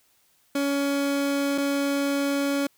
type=tone pair in turn; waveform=30% pulse; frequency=280.7 / 280.7 Hz; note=C#4 / C#4; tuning=+22 / +22 cents; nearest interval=unison; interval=0 cents; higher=neither; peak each=-20 dBFS; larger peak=neither; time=0.55-1.58 / 1.58-2.67 s; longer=second; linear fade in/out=5 ms; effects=white hiss -64 dBFS RMS until 2.77 s

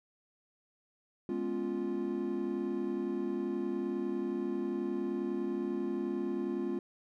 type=chord; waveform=triangle; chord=C# dominant seventh; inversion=second; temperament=equal; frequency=207.7 / 246.9 / 277.2 / 349.2 Hz; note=G#3 / B3 / C#4 / E#4; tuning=0 / 0 / 0 / 0 cents; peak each=-37 / -37 / -37 / -33 dBFS; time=1.29-6.79 s; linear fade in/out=2 ms; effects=none

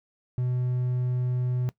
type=tone; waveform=triangle; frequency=125 Hz; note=B2; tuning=21 cents sharp; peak=-22 dBFS; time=0.38-1.69 s; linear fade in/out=0 ms; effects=noise-tail reverb RT60 0.1 s tail -19 dB re dry

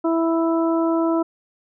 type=harmonic tone; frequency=329.6 Hz; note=E4; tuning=in tune; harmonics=1 / 2 / 3 / 4; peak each=-18 / -24 / -28 / -30 dBFS; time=0.04-1.23 s; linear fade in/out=10 ms; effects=none

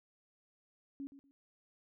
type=tone with echo; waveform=sine; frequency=277.2 Hz; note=C#4; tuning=in tune; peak=-40 dBFS; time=1-1.07 s; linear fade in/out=0 ms; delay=120 ms; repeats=2; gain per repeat=-13 dB; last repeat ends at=1.31 s; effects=none

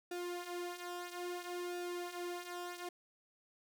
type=tone with flanger; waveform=sawtooth; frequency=353.3 Hz; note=F4; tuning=20 cents sharp; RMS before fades=-43 dBFS; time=0.11-2.89 s; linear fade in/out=5 ms; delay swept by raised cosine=0.95 to 6.15 ms; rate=0.6 Hz; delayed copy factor=-0.65; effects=none

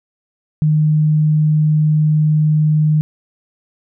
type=tone; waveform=sine; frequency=153.3 Hz; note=D#3; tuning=25 cents flat; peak=-10 dBFS; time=0.62-3.01 s; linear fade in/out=0 ms; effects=none

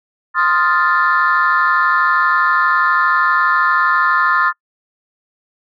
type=chord; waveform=sine; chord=F dominant seventh; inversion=second; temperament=equal; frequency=1046.5 / 1244.5 / 1396.9 / 1760 Hz; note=C6 / Eb6 / F6 / A6; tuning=0 / 0 / 0 / 0 cents; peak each=-16 dBFS; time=0.34-4.53 s; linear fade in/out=50 ms; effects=noise-tail reverb RT60 0.1 s tail -26 dB re dry + tanh soft clip ceiling -4 dBFS

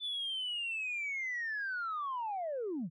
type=linear sweep; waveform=sine; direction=down; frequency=3520 to 138.59 Hz; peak=-33 dBFS; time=0-2.9 s; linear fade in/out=50 ms; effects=tanh soft clip ceiling -31 dBFS

